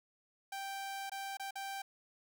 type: tone with dropouts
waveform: sawtooth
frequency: 784 Hz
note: G5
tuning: in tune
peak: -36 dBFS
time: 0.52-1.82 s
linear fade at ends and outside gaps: 5 ms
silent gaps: 1.097-1.117 / 1.371-1.396 / 1.509-1.555 s
effects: none